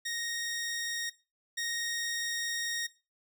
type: tone pair in turn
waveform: 15% pulse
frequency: 1864.7 / 1864.7 Hz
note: A#6 / A#6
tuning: 0 / 0 cents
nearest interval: unison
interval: 0 cents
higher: neither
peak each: -27 / -26 dBFS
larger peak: second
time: 0.05-1.1 / 1.57-2.87 s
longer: second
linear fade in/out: 10 ms
effects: noise-tail reverb RT60 0.3 s tail -18 dB re dry